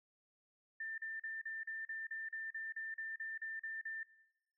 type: tone bursts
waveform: sine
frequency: 1788 Hz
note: A6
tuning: 27 cents sharp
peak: -40 dBFS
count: 15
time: 0.8-4.032 s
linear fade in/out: 5 ms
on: 180 ms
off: 38 ms
effects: noise-tail reverb RT60 0.9 s tail -19 dB re dry